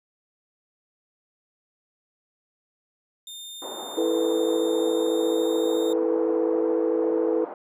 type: tone with pitch glide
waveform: sawtooth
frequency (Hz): 3626 to 3677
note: A#7 to A#7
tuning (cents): -49 to -24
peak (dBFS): -34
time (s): 3.27-5.93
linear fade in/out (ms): 2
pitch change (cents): +25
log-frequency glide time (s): 4.03-5.65
type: band-pass noise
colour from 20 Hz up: white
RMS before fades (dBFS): -37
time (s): 3.62-7.54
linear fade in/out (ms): 2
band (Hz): 290 to 940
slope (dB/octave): 24
type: chord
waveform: sine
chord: E suspended fourth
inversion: none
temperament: equal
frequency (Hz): 329.6 / 440 / 493.9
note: E4 / A4 / B4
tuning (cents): 0 / 0 / 0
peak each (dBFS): -25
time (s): 3.97-7.45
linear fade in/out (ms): 10
effects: none